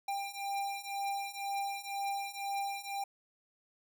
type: beating tone pair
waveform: square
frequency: 794 / 796 Hz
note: G5 / G5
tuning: +22 / +26 cents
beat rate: 2 Hz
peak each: -40 / -38 dBFS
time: 0.08-3.04 s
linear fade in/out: 5 ms
effects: none